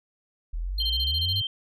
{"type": "exponential sweep", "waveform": "sine", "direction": "up", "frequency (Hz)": [38.62, 103.83], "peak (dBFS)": -27, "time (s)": [0.53, 1.42], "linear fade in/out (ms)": 10}
{"type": "tone bursts", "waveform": "triangle", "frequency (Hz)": 4200, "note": "C8", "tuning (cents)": 6, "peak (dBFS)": -26, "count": 9, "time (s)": [0.78, 1.402], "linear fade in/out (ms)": 5, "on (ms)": 46, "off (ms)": 26}
{"type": "tone", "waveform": "sine", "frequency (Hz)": 3136, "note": "G7", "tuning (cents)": 0, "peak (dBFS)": -26, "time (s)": [0.8, 1.47], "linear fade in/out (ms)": 2}
{"effects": []}